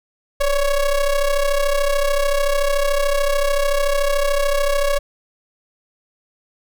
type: ring-modulated tone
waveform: square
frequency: 277.2 Hz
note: C#4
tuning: in tune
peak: -13 dBFS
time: 0.4-4.99 s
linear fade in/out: 10 ms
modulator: 294 Hz
effects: none